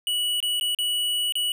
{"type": "tone with dropouts", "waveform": "square", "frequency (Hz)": 2940, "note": "F#7", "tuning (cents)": -12, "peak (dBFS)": -23, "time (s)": [0.07, 1.52], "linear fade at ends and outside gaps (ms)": 1, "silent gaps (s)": [[0.403, 0.427], [0.598, 0.61], [0.748, 0.787], [1.323, 1.354]], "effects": []}